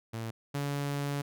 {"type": "tone pair in turn", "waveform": "sawtooth", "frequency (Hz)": [113.4, 142.45], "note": ["A#2", "C#3"], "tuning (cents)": [-47, 48], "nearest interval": "major third", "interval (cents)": 395, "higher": "second", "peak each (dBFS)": [-31, -27], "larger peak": "second", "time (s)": [[0.13, 0.31], [0.54, 1.22]], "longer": "second", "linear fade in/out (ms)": 10, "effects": []}